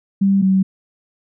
sine tone pair in turn, 196 / 190.64 Hz, G3 / G3, 0 / -48 cents, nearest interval unison, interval 48 cents, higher first, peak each -11 dBFS, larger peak neither, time 0.21-0.42 / 0.42-0.63 s, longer neither, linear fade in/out 10 ms, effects none

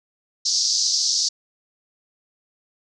pink band-pass noise, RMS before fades -21 dBFS, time 0.45-1.29 s, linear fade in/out 10 ms, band 4600 to 6100 Hz, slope 48 dB/octave, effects none

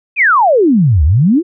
sine exponential two-way sweep, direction down then up, 2600 to 68.8 to 373.8 Hz, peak -6 dBFS, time 0.16-1.43 s, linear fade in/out 50 ms, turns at 1.04 s, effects none

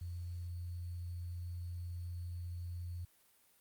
sine tone with sample-and-hold, 87.31 Hz, F2, in tune, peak -40 dBFS, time 0.01-3.05 s, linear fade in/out 5 ms, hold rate 4410 Hz, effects white hiss -69 dBFS RMS until 3.6 s + Opus 48 kbps

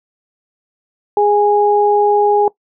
sine tone pair together, 413 / 826 Hz, G#4 / G#5, -10 / -10 cents, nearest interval octave, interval 1200 cents, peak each -12 dBFS, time 1.17-2.48 s, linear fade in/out 2 ms, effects noise-tail reverb RT60 0.1 s tail -20 dB re dry

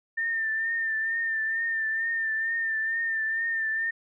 sine tone with vibrato, 1800 Hz, A6, 39 cents sharp, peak -25 dBFS, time 0.17-3.91 s, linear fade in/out 10 ms, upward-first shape triangle, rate 2.2 Hz, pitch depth 41 cents each way, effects none

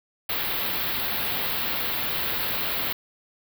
white band-stop noise, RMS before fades -27 dBFS, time 0.29-2.93 s, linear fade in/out 5 ms, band 4400 to 13000 Hz, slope 48 dB/octave, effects none

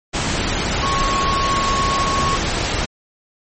sine tone in noise, 1100 Hz, C#6, 14 cents flat, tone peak -18 dBFS, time 0.82-2.37 s, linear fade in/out 20 ms, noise pink, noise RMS -20 dBFS, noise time 0.13-2.86 s, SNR -1 dB, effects low-pass 12000 Hz 12 dB/octave + MP3 32 kbps

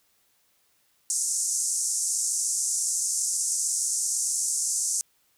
pink band-pass noise, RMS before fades -27 dBFS, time 1.1-5.01 s, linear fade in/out 0 ms, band 6000 to 9700 Hz, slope 48 dB/octave, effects white hiss -67 dBFS RMS until 5.37 s

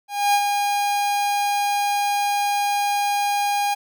45% pulse tone with ADSR envelope, 814 Hz, G#5, 35 cents flat, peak -14 dBFS, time 0.08-3.75 s, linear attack 260 ms, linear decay 60 ms, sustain -5 dB, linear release 18 ms, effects none

